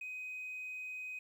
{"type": "tone", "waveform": "triangle", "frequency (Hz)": 2511, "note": "D#7", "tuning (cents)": 15, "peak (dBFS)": -38, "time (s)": [0.01, 1.19], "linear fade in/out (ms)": 5, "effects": ["tanh soft clip ceiling -37 dBFS", "12-bit"]}